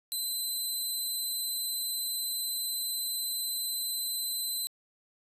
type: tone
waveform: 15% pulse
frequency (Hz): 4044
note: B7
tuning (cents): +40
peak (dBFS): -24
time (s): 0.12-4.67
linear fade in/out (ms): 0
effects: resampled to 32000 Hz